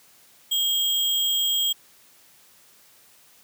sine tone with sample-and-hold, 3239 Hz, G#7, 44 cents flat, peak -20 dBFS, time 0.51-1.73 s, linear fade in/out 10 ms, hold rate 11025 Hz, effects white hiss -55 dBFS RMS until 3.43 s + high-pass 80 Hz 12 dB/octave

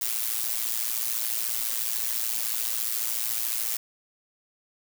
blue noise with amplitude modulation, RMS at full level -25 dBFS, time 0.01-3.77 s, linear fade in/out 5 ms, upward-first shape sine, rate 114 Hz, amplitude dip 80%, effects none

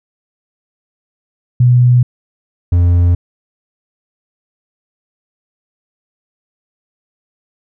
sine / triangle tone pair in turn, 123.47 / 87.31 Hz, B2 / F2, 0 / 0 cents, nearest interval tritone, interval 600 cents, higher first, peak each -5 dBFS, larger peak neither, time 1.6-2.03 / 2.72-3.15 s, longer neither, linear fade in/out 5 ms, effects none

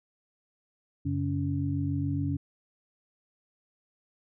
sine tone cluster, 93.1 / 140.3 / 281.6 Hz, F#2 / C#3 / C#4, +11 / +21 / +27 cents, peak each -31 dBFS, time 1.05-2.37 s, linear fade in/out 10 ms, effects none

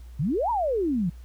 sine exponential two-way sweep, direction up then down, 123.47 to 985 to 159.7 Hz, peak -22 dBFS, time 0.19-1.1 s, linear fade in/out 10 ms, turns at 0.5 s, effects added 60 Hz sine -40 dBFS peak until 1.24 s + pink hiss -60 dBFS RMS until 1.24 s

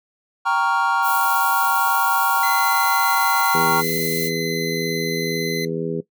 triangle chord, G half-diminished seventh, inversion none, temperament equal, 784 / 932.3 / 1108.7 / 1396.9 Hz, G5 / Bb5 / Db6 / F6, 0 / 0 / 0 / 0 cents, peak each -22 / -19 / -21 / -20 dBFS, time 0.45-3.82 s, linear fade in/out 20 ms
violet noise, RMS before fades -27 dBFS, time 1.02-4.31 s, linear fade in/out 50 ms
25% pulse tone, 2039 Hz, C7, 45 cents flat, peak -22 dBFS, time 2.43-5.65 s, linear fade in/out 2 ms
harmonic tone, 82.1 Hz, E2, 6 cents flat, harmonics 2 / 3 / 4 / 5 / 6, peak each -27 / -30 / -31 / -26 / -30 dBFS, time 3.54-6.01 s, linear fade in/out 10 ms
effects noise-tail reverb RT60 0.1 s tail -17 dB re dry

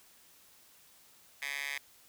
10% pulse tone with high-pass filter, 141.2 Hz, C#3, 32 cents sharp, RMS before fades -38 dBFS, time 1.42-1.78 s, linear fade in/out 2 ms, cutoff 2000 Hz, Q 2.7, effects white hiss -61 dBFS RMS until 2.08 s

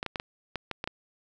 clicks, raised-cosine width 0.3 ms, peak -16 dBFS, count 8, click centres 0.029 / 0.063 / 0.158 / 0.199 / 0.557 / 0.713 / 0.841 / 0.875 s, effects none

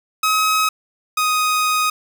sawtooth tone pair in turn, 1273 / 1249.7 Hz, D#6 / D#6, +39 / +7 cents, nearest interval unison, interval 32 cents, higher first, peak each -11 / -12 dBFS, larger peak first, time 0.23-0.69 / 1.17-1.9 s, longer second, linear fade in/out 5 ms, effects none

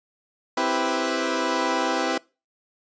15% pulse chord, C major seventh, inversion none, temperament equal, 261.6 / 329.6 / 392 / 493.9 Hz, C4 / E4 / G4 / B4, 0 / 0 / 0 / 0 cents, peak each -21 / -20 / -24 / -22 dBFS, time 0.57-2.18 s, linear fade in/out 5 ms, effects noise-tail reverb RT60 0.3 s tail -24 dB re dry + resampled to 16000 Hz

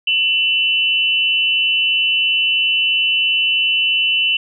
sine tone pair together, 2700 / 2977 Hz, E7 / F#7, +41 / +10 cents, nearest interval major second, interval 169 cents, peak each -16 dBFS, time 0.07-4.37 s, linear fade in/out 5 ms, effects none

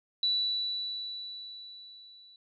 sine tone with level ramp, 3951 Hz, B7, in tune, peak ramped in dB -24 to -53 dBFS, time 0.23-2.36 s, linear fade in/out 2 ms, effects none

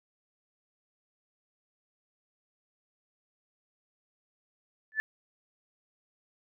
sine tone with exponential growth, 1746 Hz, A6, 14 cents flat, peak -21 dBFS, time 4.92-5 s, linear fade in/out 0 ms, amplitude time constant 17 ms, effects none

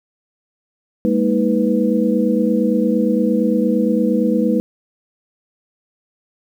sine tone cluster, 203.1 / 231.8 / 315.8 / 493.2 Hz, G#3 / A#3 / D#4 / B4, -38 / -10 / +26 / -2 cents, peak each -18 / -18 / -20 / -20 dBFS, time 1.05-4.6 s, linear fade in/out 0 ms, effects 8-bit

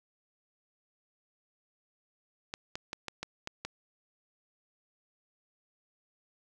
clicks, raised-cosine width 0.2 ms, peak -19 dBFS, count 7, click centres 2.539 / 2.755 / 2.931 / 3.083 / 3.23 / 3.474 / 3.65 s, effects none

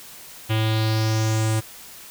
square tone with low-pass filter sweep, 110 Hz, A2, in tune, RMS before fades -21 dBFS, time 0.49-1.61 s, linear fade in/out 20 ms, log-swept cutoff 3000 to 9200 Hz, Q 3.5, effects white hiss -42 dBFS RMS until 2.1 s

